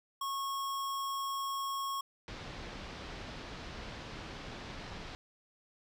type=tone; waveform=square; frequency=1095 Hz; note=C#6; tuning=22 cents flat; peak=-35 dBFS; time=0.21-2.01 s; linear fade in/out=5 ms
type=low-pass noise; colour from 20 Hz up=pink; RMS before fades=-45 dBFS; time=2.28-5.15 s; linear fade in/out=0 ms; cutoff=5000 Hz; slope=24 dB/octave
effects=none